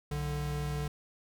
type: tone pair together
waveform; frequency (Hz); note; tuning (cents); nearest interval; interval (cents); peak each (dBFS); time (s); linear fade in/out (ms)
square; 62.5 / 147.28; B1 / D3; +21 / +5; octave + minor third; 1484; -38 / -34; 0.11-0.88; 5
effects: none